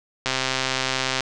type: click train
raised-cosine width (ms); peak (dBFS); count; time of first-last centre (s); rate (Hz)
0.2; -5; 125; 0.26-1.207; 131
effects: resampled to 24000 Hz + 7-bit

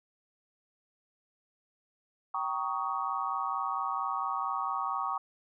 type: chord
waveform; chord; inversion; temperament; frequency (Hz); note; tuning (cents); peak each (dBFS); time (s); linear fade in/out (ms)
sine; Eb dominant seventh; first; just; 777.8 / 933.4 / 1120.1 / 1244.5; G5 / Bb5 / Db6 / Eb6; -14 / +2 / +18 / 0; -37 / -37 / -33 / -36; 2.34-5.18; 5
effects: none

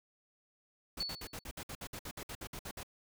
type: noise bursts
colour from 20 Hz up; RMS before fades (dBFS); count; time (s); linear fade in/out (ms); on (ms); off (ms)
pink; -44; 16; 0.97-2.832; 5; 62; 58
type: tone with exponential decay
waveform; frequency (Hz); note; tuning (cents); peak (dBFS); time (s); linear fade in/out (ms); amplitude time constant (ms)
sine; 4435; C#8; 0; -32; 1-1.44; 5; 94
effects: none

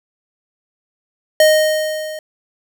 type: tone with level ramp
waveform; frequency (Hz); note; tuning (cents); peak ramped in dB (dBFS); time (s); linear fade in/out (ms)
square; 620; D#5; -6; -7 to -27; 1.4-2.19; 2
effects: none

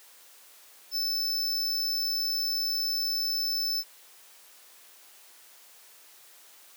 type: tone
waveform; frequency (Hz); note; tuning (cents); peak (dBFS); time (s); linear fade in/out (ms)
square; 5274; E8; 0; -27; 0.91-3.84; 50
effects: white hiss -54 dBFS RMS until 6.76 s + high-pass 400 Hz 12 dB/octave

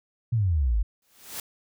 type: exponential sweep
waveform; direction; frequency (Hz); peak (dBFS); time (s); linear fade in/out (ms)
sine; down; 123.47 to 47.28; -20; 0.32-0.83; 10
type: noise with exponential growth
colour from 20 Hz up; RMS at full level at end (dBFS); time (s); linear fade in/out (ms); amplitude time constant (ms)
white; -32; 1.02-1.4; 2; 81
effects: none

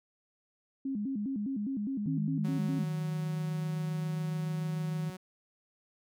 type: tone with vibrato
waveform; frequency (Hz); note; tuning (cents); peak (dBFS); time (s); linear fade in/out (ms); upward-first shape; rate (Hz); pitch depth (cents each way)
sine; 236.6; A#3; +26; -31; 0.85-2.84; 5; square; 4.9; 230
type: tone with pitch glide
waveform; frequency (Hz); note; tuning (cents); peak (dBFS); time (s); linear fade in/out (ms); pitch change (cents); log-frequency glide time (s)
sine; 156.5 to 158.41; D#3 to D#3; +10 to +31; -31; 2.06-5.1; 2; +21; 2.78-4.64
type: tone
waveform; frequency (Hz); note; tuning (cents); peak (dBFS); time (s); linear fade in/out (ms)
sawtooth; 185; F#3; 0; -37; 2.44-5.17; 10
effects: none

